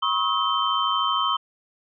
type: tone cluster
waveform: sine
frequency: 974 / 1087 / 1278 / 3102 Hz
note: B5 / C#6 / D#6 / G7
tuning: -24 / -34 / +46 / -19 cents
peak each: -30 / -24 / -25 / -26 dBFS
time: 0.02-1.37 s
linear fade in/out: 10 ms
effects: none